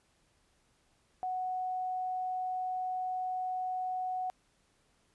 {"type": "tone", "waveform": "sine", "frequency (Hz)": 740, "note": "F#5", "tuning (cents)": 0, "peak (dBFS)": -32, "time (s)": [1.23, 4.3], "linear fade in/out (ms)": 0, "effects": ["pink hiss -71 dBFS RMS until 5.14 s", "resampled to 24000 Hz"]}